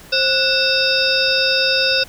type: harmonic tone with a mistuned harmonic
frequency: 530 Hz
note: C5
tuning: 22 cents sharp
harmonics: 1 / 3 / 5 / 7 / 9 / 10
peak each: -21 / -21 / -21 / -21 / -21 / -21 dBFS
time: 0.12-2.04 s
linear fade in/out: 10 ms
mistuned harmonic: 3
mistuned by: -130 cents
effects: pink hiss -42 dBFS RMS until 2.08 s